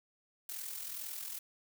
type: noise with amplitude modulation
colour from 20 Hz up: blue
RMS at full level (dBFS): -40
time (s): 0.49-1.39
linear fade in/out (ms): 2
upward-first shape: sine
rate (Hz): 42.1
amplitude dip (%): 55
effects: none